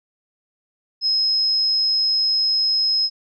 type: tone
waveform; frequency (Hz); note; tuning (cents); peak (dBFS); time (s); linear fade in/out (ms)
sine; 5130; E8; -48; -16; 1.01-3.1; 50
effects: none